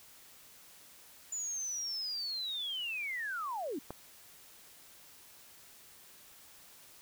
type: linear sweep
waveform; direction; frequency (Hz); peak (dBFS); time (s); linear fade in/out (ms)
sine; down; 7040 to 245.8; -35; 1.32-3.79; 5
type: click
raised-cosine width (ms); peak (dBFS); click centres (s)
1; -26; 3.906
effects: white hiss -57 dBFS RMS until 7.01 s